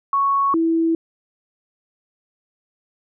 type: tone pair in turn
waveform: sine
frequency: 1108.7 / 328.4 Hz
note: C#6 / E4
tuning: 0 / -6 cents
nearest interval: octave + major sixth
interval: 2106 cents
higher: first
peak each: -15 dBFS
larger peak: neither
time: 0.13-0.54 / 0.54-0.95 s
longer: neither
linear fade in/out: 2 ms
effects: none